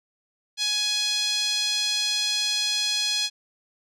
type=tone with band-pass filter; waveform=5% pulse; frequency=837 Hz; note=G#5; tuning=13 cents sharp; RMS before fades=-25 dBFS; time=0.57-3.3 s; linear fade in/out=50 ms; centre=3900 Hz; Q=2.5; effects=none